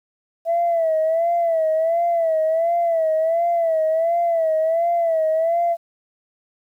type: tone with vibrato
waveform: sine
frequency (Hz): 659.3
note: E5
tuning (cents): 0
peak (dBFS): -15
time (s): 0.45-5.77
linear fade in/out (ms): 50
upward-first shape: sine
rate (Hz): 1.4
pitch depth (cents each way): 77
effects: tanh soft clip ceiling -12 dBFS + 9-bit